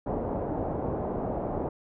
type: low-pass noise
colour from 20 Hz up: white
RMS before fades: -31 dBFS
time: 0.06-1.69 s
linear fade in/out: 5 ms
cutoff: 720 Hz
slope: 24 dB/octave
effects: none